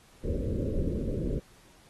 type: low-pass noise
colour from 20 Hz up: pink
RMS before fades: -30 dBFS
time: 0.23-1.4 s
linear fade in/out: 20 ms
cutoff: 560 Hz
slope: 96 dB/octave
effects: pink hiss -59 dBFS RMS until 1.89 s + AAC 32 kbps

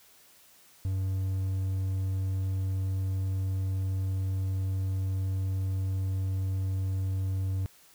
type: tone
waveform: triangle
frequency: 95.1 Hz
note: F#2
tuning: 48 cents sharp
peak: -25 dBFS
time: 0.85-7.66 s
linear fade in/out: 0 ms
effects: white hiss -58 dBFS RMS until 7.94 s

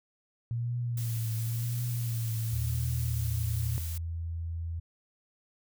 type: tone with vibrato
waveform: sine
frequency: 116.54 Hz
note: A#2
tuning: in tune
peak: -29 dBFS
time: 0.51-3.78 s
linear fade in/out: 0 ms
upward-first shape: triangle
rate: 0.94 Hz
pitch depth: 74 cents each way
type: noise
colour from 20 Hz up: blue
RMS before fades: -42 dBFS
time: 0.97-3.98 s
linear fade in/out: 5 ms
type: tone with pitch glide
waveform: sine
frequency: 80.5 to 83.15 Hz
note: E2 to E2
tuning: -41 to +16 cents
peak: -32 dBFS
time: 2.52-4.8 s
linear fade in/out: 10 ms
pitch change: +57 cents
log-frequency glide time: 2.82-4.12 s
effects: none

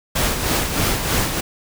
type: noise with tremolo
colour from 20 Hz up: pink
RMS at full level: -18 dBFS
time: 0.15-1.41 s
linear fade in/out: 10 ms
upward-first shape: sine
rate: 3.2 Hz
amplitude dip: 50%
effects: none

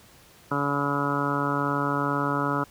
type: harmonic tone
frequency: 142.4 Hz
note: C#3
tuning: 47 cents sharp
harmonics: 1 / 2 / 3 / 4 / 5 / 6 / 7 / 8 / 9 / 10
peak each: -31 / -29 / -34 / -34 / -38 / -37 / -31 / -37 / -29 / -34 dBFS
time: 0.51-2.64 s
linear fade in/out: 5 ms
effects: pink hiss -53 dBFS RMS until 2.7 s + high-pass 60 Hz 12 dB/octave

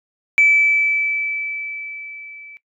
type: tone with level ramp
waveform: sine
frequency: 2311 Hz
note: D7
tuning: 28 cents flat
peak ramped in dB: -8 to -37 dBFS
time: 0.38-2.57 s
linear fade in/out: 0 ms
effects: noise-tail reverb RT60 0.1 s tail -18 dB re dry + tanh soft clip ceiling -4 dBFS

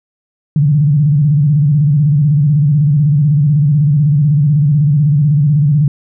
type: tone with vibrato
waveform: sine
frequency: 146.6 Hz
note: D3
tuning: 3 cents flat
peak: -7 dBFS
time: 0.56-5.88 s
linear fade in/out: 2 ms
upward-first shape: square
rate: 16 Hz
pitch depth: 100 cents each way
effects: none

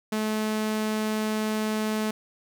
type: tone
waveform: sawtooth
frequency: 215.9 Hz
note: A3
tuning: 33 cents flat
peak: -21 dBFS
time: 0.12-2.11 s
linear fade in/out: 5 ms
effects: none

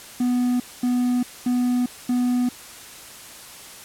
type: tone bursts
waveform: triangle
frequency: 246.9 Hz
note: B3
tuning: in tune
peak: -16 dBFS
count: 4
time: 0.2-2.49 s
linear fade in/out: 5 ms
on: 400 ms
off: 230 ms
effects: white hiss -41 dBFS RMS until 3.84 s + low-pass 12000 Hz 12 dB/octave

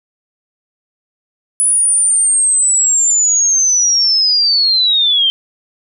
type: linear sweep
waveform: sine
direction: down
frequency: 9956 to 3112 Hz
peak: -9 dBFS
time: 1.6-5.3 s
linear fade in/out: 0 ms
effects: none

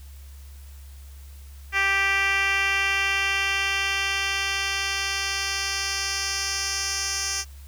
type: tone with band-pass filter sweep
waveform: 10% pulse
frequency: 392 Hz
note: G4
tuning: in tune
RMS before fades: -25 dBFS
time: 1.72-7.45 s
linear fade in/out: 50 ms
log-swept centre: 2200 to 6000 Hz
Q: 1.9
effects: added 69 Hz sine -40 dBFS peak until 7.67 s + white hiss -54 dBFS RMS until 7.67 s

